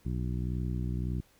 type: harmonic tone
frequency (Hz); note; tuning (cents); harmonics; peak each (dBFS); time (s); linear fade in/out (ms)
61.74; B1; 0; 1 / 2 / 3 / 4 / 5 / 6; -33 / -34 / -37 / -45 / -44 / -49; 0.05-1.21; 10
effects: pink hiss -64 dBFS RMS until 1.39 s

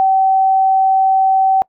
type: tone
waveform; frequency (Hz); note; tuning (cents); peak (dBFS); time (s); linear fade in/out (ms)
sine; 767; G5; -38; -9; 0-1.62; 0
effects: noise-tail reverb RT60 0.1 s tail -25 dB re dry

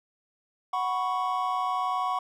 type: chord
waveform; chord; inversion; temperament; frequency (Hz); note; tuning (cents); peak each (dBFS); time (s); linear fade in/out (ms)
triangle; F# suspended fourth; none; equal; 740 / 987.8 / 1108.7; F#5 / B5 / C#6; 0 / 0 / 0; -28 / -30 / -27; 0.73-2.19; 5
effects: none

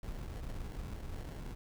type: noise with sample-and-hold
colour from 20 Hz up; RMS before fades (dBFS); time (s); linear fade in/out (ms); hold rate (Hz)
brown; -42; 0.03-1.55; 5; 1225
effects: none

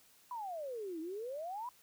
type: exponential two-way sweep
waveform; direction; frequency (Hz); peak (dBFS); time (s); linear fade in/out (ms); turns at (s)
sine; down then up; 1014 to 311.1 to 1014; -39; 0.31-1.69; 2; 1
effects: white hiss -65 dBFS RMS until 1.82 s

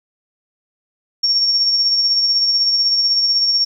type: tone with tremolo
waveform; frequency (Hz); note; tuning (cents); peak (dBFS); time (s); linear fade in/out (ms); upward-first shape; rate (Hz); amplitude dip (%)
sine; 5510; F8; -24; -11; 1.23-3.65; 10; sine; 16; 35
effects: 8-bit

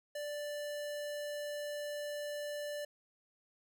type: tone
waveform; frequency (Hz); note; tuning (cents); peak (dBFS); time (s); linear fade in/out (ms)
square; 587.3; D5; 0; -39; 0.15-2.85; 5
effects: none

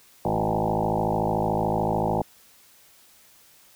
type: tone with frequency modulation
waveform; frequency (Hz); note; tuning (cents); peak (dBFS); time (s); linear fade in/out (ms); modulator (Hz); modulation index
sine; 489.5; B4; -15; -21; 0.25-2.22; 2; 53.6; 7.4
effects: white hiss -55 dBFS RMS until 3.75 s

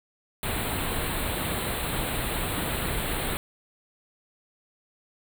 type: band-stop noise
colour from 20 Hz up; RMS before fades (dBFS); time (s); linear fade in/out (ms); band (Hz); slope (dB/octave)
pink; -29; 0.43-3.37; 0; 4200 to 7900; 96
effects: none

